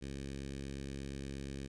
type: tone with notch filter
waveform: 10% pulse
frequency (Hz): 68.5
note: C#2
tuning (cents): -20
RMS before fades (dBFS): -43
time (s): 0.01-1.68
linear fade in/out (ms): 20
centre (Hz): 970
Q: 0.69
effects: resampled to 22050 Hz

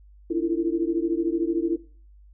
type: tone cluster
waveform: sine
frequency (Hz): 290.4 / 330.3 / 343.6 / 452.6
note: D4 / E4 / F4 / A4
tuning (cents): -19 / +4 / -28 / +49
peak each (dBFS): -31 / -24 / -27 / -33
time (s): 0.3-1.77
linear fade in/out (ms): 10
effects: noise-tail reverb RT60 0.4 s tail -17 dB re dry + added 50 Hz sine -48 dBFS peak until 2.33 s

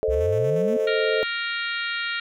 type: chord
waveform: sine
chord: A diminished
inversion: none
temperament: equal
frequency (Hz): 440 / 523.3 / 622.3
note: A4 / C5 / Eb5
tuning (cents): 0 / 0 / 0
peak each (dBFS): -22 / -26 / -27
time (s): 0.03-1.23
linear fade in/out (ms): 0
type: exponential sweep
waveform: sine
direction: up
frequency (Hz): 61 to 246.9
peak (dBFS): -25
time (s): 0.08-0.77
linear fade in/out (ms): 5
type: tone with tremolo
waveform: 5% pulse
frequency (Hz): 220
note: A3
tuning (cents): 0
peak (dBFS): -30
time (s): 0.09-0.92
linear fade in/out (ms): 50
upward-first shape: square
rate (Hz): 8.5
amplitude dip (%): 40
type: harmonic tone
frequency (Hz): 466.2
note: A#4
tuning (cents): 0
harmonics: 3 / 4 / 5 / 6 / 7 / 8 / 9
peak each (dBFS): -29 / -31 / -33 / -35 / -36 / -37 / -38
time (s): 0.87-2.2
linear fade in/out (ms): 5
effects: none

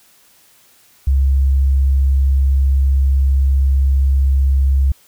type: tone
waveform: sine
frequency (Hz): 67.7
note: C#2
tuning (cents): -40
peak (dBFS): -10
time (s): 1.07-4.92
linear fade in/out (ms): 5
effects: white hiss -51 dBFS RMS until 5.07 s

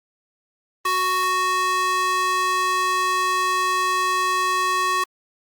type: tone with high-pass filter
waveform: square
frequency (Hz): 370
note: F#4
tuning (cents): 0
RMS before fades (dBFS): -21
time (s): 0.85-5.04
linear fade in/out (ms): 5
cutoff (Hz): 970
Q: 1.9
effects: Opus 24 kbps

